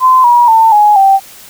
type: tone with pitch steps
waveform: sine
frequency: 1029 / 960.1 / 895.8 / 835.8 / 779.8 Hz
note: C6 / B5 / A5 / G#5 / G5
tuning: -29 / -49 / +31 / +11 / -9 cents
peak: -3 dBFS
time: 0-1.2 s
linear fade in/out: 50 ms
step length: 240 ms
effects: white hiss -35 dBFS RMS until 1.49 s